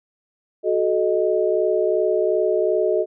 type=chord; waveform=sine; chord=D# diminished; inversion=first; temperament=equal with one note detuned; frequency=370 / 432.7 / 622.3 Hz; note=F#4 / A4 / D#5; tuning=0 / -29 / 0 cents; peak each=-21 dBFS; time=0.63-3.06 s; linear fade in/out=50 ms; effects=none